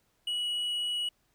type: tone with tanh clipping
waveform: triangle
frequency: 2924 Hz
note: F#7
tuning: 21 cents flat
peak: -30 dBFS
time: 0.27-1.09 s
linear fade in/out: 5 ms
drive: 8 dB
effects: pink hiss -72 dBFS RMS until 1.34 s